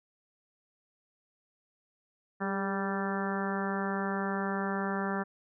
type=harmonic tone with a mistuned harmonic; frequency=195.3 Hz; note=G3; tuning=6 cents flat; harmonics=1 / 2 / 3 / 4 / 5 / 6 / 7 / 8 / 9; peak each=-33 / -37 / -41 / -39 / -41 / -41 / -40 / -42 / -41 dBFS; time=2.4-5.24 s; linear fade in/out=20 ms; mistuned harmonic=2; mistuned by=+34 cents; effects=none